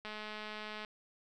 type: click train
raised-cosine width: 0.3 ms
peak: -28 dBFS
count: 171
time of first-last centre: 0.05-0.848 s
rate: 213 Hz
effects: none